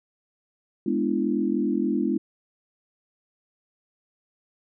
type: chord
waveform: sine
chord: E dominant seventh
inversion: first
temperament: equal with one note detuned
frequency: 207.7 / 246.9 / 293.7 / 337.3 Hz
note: G#3 / B3 / D4 / E4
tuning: 0 / 0 / 0 / +40 cents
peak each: -27 dBFS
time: 0.86-2.18 s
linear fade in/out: 5 ms
effects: none